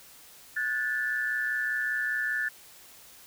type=tone cluster; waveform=sine; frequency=1462 / 1622 / 1747 Hz; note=F#6 / G#6 / A6; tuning=-21 / -41 / -13 cents; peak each=-33 / -37 / -28 dBFS; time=0.56-2.49 s; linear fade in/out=10 ms; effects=white hiss -52 dBFS RMS until 3.26 s